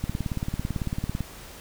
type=click train; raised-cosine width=5 ms; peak=-15 dBFS; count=22; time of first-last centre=0.04-1.207 s; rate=18 Hz; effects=pink hiss -44 dBFS RMS until 1.6 s